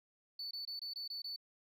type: tone bursts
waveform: sine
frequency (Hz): 4482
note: C#8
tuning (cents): +18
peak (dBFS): -38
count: 7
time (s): 0.39-1.362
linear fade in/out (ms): 5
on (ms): 120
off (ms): 22
effects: tanh soft clip ceiling -39 dBFS